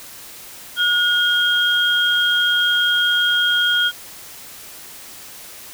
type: tone pair together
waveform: sine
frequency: 1442 / 3237 Hz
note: F#6 / G#7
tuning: -45 / -45 cents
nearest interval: octave + major second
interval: 1400 cents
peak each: -17 dBFS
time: 0.76-3.92 s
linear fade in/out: 50 ms
effects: white hiss -38 dBFS RMS until 5.73 s